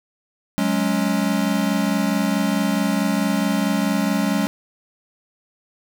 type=chord; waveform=square; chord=F# suspended second; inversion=none; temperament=equal with one note detuned; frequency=185 / 209.6 / 277.2 Hz; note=F#3 / G#3 / C#4; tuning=0 / +16 / 0 cents; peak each=-24 / -22 / -24 dBFS; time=0.58-4.47 s; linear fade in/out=0 ms; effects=none